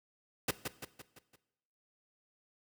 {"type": "noise with echo", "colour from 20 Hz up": "pink", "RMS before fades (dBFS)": -31, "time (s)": [0.48, 0.51], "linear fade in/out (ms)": 5, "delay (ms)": 170, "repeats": 5, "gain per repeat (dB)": -6, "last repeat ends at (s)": 1.36, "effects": ["noise-tail reverb RT60 0.9 s tail -17 dB re dry", "high-pass 80 Hz 12 dB/octave"]}